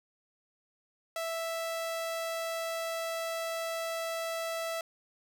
sawtooth tone, 659.3 Hz, E5, in tune, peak -29 dBFS, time 1.16-4.81 s, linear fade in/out 2 ms, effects none

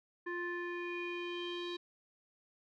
square tone with low-pass filter sweep, 350 Hz, F4, 4 cents sharp, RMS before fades -40 dBFS, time 0.26-1.77 s, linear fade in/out 10 ms, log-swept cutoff 1600 to 3800 Hz, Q 5.4, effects none

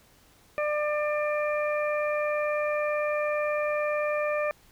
harmonic tone, 597 Hz, D5, 28 cents sharp, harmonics 1 / 2 / 3 / 4, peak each -26 / -33 / -36 / -35 dBFS, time 0.58-4.51 s, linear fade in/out 0 ms, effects pink hiss -59 dBFS RMS until 4.71 s

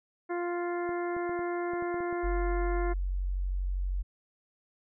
harmonic tone, 349.2 Hz, F4, in tune, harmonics 1 / 2 / 3 / 4 / 5 / 6, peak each -31 / -37 / -41 / -43 / -45 / -47 dBFS, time 0.29-2.94 s, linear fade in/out 20 ms
clicks, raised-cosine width 2 ms, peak -31 dBFS, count 9, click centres 0.892 / 1.166 / 1.294 / 1.392 / 1.735 / 1.824 / 1.943 / 2.005 / 2.127 s
sine tone, 46.25 Hz, F#1, in tune, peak -28 dBFS, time 2.23-4.03 s, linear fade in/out 20 ms
effects none

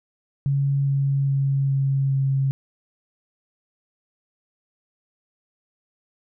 sine tone with pitch steps, 139.2 / 138.32 / 137.44 / 136.57 / 135.71 Hz, C#3 / C#3 / C#3 / C#3 / C#3, +8 / -3 / -14 / -25 / -36 cents, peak -18 dBFS, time 0.46-2.51 s, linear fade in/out 0 ms, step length 410 ms, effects none

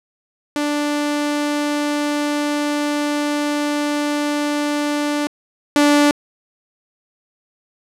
sawtooth tone pair in turn, 293.7 / 291.8 Hz, D4 / D4, 0 / -11 cents, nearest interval unison, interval 11 cents, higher first, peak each -14 / -7 dBFS, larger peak second, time 0.56-5.27 / 5.76-6.11 s, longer first, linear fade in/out 0 ms, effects low-pass 10000 Hz 12 dB/octave

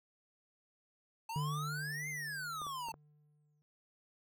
square exponential two-way sweep, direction up then down, 879 to 2135 to 879 Hz, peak -40 dBFS, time 1.29-2.92 s, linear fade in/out 5 ms, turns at 2.09 s
triangle tone with exponential decay, 149.2 Hz, D3, 28 cents sharp, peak -31 dBFS, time 1.36-3.62 s, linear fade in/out 0 ms, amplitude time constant 490 ms
clicks, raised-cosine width 1 ms, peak -36 dBFS, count 4, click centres 2.617 / 2.667 / 2.886 / 2.941 s
effects none

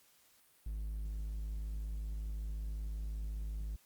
triangle tone, 52.7 Hz, G#1, 26 cents sharp, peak -35 dBFS, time 0.66-3.76 s, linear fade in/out 5 ms, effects white hiss -67 dBFS RMS until 3.85 s + Opus 48 kbps

